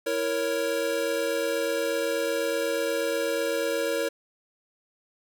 square chord, A# diminished, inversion second, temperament equal, 329.6 / 466.2 / 554.4 Hz, E4 / A#4 / C#5, 0 / 0 / 0 cents, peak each -34 / -29 / -29 dBFS, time 0.06-4.09 s, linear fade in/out 10 ms, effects none

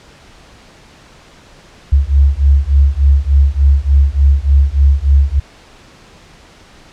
sine beating tone pair, 68 / 71.4 Hz, C#2 / D2, -33 / -48 cents, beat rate 3.4 Hz, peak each -10 dBFS, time 1.92-5.4 s, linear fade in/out 10 ms, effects pink hiss -42 dBFS RMS until 6.92 s + low-pass 6000 Hz 12 dB/octave

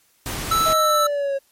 pink noise, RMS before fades -28 dBFS, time 0.26-0.73 s, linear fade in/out 0 ms
square tone, 1318.5 Hz, E6, in tune, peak -17 dBFS, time 0.51-1.07 s, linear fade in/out 5 ms
triangle exponential sweep, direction down, 642 to 545 Hz, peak -18 dBFS, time 0.65-1.39 s, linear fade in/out 20 ms
effects white hiss -60 dBFS RMS until 1.51 s + MP3 64 kbps

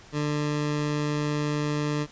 20% pulse tone, 148.5 Hz, D3, 20 cents sharp, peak -20 dBFS, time 0.12-2.07 s, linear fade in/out 50 ms, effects pink hiss -50 dBFS RMS until 2.11 s + resampled to 16000 Hz

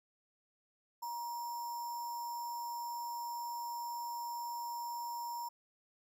sine tone with sample-and-hold, 949 Hz, A#5, 31 cents sharp, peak -38 dBFS, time 1.02-5.49 s, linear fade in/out 10 ms, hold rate 6300 Hz, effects none

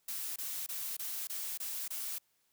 blue noise bursts, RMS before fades -39 dBFS, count 7, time 0.08-2.184 s, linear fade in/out 5 ms, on 280 ms, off 24 ms, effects white hiss -75 dBFS RMS until 2.52 s

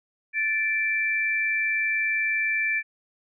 sine tone pair together, 1754.2 / 2344 Hz, A6 / D7, -6 / -4 cents, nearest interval perfect fourth, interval 502 cents, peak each -26 / -24 dBFS, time 0.33-2.83 s, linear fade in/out 50 ms, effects none

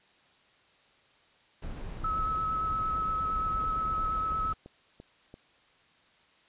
brown noise, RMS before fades -38 dBFS, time 1.62-4.54 s, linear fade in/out 5 ms
sine tone with vibrato, 1293 Hz, E6, 34 cents flat, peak -28 dBFS, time 2.04-4.53 s, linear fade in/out 5 ms, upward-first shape square, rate 8.7 Hz, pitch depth 13 cents each way
click train, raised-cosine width 2 ms, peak -33 dBFS, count 7, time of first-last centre 3.3-5.341 s, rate 2.94 Hz
effects white hiss -63 dBFS RMS until 6.48 s + resampled to 8000 Hz

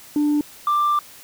sine tone pair in turn, 295.5 / 1182 Hz, D4 / D6, +11 / +11 cents, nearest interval 2 octaves, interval 2400 cents, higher second, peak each -14 dBFS, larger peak neither, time 0.16-0.41 / 0.67-0.99 s, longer second, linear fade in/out 2 ms, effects tanh soft clip ceiling -14 dBFS + white hiss -44 dBFS RMS until 1.23 s

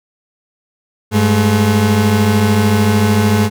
35% pulse tone pair together, 100.4 / 214.2 Hz, G2 / A3, +42 / -46 cents, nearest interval octave + minor second, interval 1312 cents, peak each -11 dBFS, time 1.11-3.5 s, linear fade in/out 50 ms, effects none

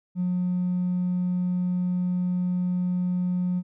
sine tone with hard clipping, 180 Hz, F#3, 47 cents flat, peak -23 dBFS, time 0.15-3.63 s, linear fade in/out 50 ms, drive 1 dB, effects none

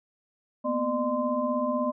sine tone cluster, 234.1 / 250.2 / 603 / 1035 Hz, A#3 / B3 / D5 / C6, +8 / +23 / +46 / -19 cents, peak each -34 / -29 / -28 / -31 dBFS, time 0.64-1.92 s, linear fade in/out 20 ms, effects none

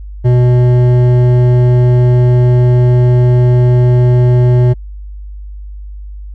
triangle tone with hard clipping, 123.5 Hz, B2, in tune, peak -7 dBFS, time 0.24-4.74 s, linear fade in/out 20 ms, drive 14 dB, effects added 50 Hz sine -24 dBFS peak until 6.34 s

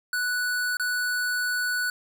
square tone with dropouts, 1480 Hz, F#6, in tune, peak -25 dBFS, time 0.13-1.9 s, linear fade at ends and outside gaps 2 ms, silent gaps 0.77-0.797 s, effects none

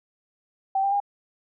sine tone with pitch steps, 775 / 791.7 / 808.8 Hz, G5 / G5 / G#5, -20 / +17 / -46 cents, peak -20 dBFS, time 0.75-1.002 s, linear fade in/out 5 ms, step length 84 ms, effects none

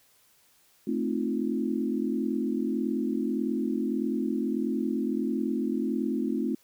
sine chord, F dominant seventh, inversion first, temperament equal, 220 / 261.6 / 311.1 / 349.2 Hz, A3 / C4 / Eb4 / F4, 0 / 0 / 0 / 0 cents, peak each -30 / -30 / -33 / -33 dBFS, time 0.87-6.55 s, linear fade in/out 5 ms, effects white hiss -63 dBFS RMS until 6.63 s

